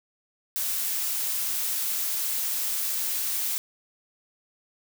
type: noise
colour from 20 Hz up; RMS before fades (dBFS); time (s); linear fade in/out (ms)
blue; -28; 0.56-3.58; 0
effects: none